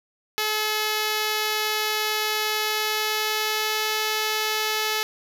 5% pulse tone with pitch glide, 428.8 to 431.8 Hz, A4 to A4, -45 to -33 cents, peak -11 dBFS, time 0.38-5.03 s, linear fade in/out 0 ms, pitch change +12 cents, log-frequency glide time 2.61-3.9 s, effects none

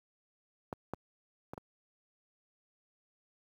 clicks, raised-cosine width 1 ms, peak -23 / -22 / -27 / -28 dBFS, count 4, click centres 0.728 / 0.936 / 1.535 / 1.578 s, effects high-pass 80 Hz 12 dB/octave + 10-bit

